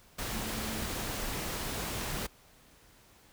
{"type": "tone in noise", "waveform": "sine", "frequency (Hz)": 220, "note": "A3", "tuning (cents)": 0, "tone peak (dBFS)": -40, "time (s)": [0.32, 0.85], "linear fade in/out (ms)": 10, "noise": "pink", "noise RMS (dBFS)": -36, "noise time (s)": [0.18, 2.27], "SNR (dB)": -7, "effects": ["pink hiss -60 dBFS RMS until 3.32 s"]}